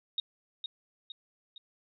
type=tone with echo; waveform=sine; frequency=3729 Hz; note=A#7; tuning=in tune; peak=-28 dBFS; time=0.18-0.2 s; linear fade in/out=2 ms; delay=460 ms; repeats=3; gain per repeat=-6 dB; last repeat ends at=1.58 s; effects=none

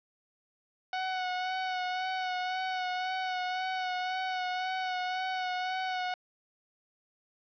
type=tone with vibrato; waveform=sawtooth; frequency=740 Hz; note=F#5; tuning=in tune; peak=-27 dBFS; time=0.93-6.14 s; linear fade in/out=2 ms; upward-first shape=sine; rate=1.9 Hz; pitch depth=25 cents each way; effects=resampled to 11025 Hz + 10-bit

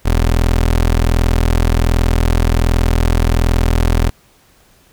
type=tone; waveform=25% pulse; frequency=41.31 Hz; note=E1; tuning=4 cents sharp; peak=-7 dBFS; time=0.05-4.1 s; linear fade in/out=10 ms; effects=pink hiss -51 dBFS RMS until 4.92 s

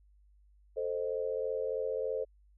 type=chord; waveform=sine; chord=A diminished; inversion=none; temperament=equal with one note detuned; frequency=440 / 523.3 / 618.3 Hz; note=A4 / C5 / Eb5; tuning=0 / 0 / -11 cents; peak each=-35 / -34 / -40 dBFS; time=0.76-2.25 s; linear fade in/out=20 ms; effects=added 50 Hz sine -60 dBFS peak until 2.57 s

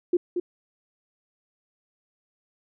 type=tone with echo; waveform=sine; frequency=353.5 Hz; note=F4; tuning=21 cents sharp; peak=-17 dBFS; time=0.13-0.17 s; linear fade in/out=5 ms; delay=230 ms; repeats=1; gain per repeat=-6 dB; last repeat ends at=0.4 s; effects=none

